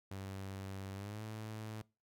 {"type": "tone with pitch glide", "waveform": "sawtooth", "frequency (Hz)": [96.9, 108.77], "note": ["G2", "A2"], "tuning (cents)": [-20, -19], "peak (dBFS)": -39, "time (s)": [0.11, 1.82], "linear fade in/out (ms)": 5, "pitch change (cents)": 201, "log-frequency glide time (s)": [0.94, 1.22], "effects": ["noise-tail reverb RT60 0.3 s tail -23 dB re dry"]}